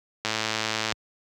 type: click train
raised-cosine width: 0.2 ms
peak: -8 dBFS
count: 75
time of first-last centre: 0.25-0.923 s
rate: 110 Hz
effects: high-pass 80 Hz 12 dB/octave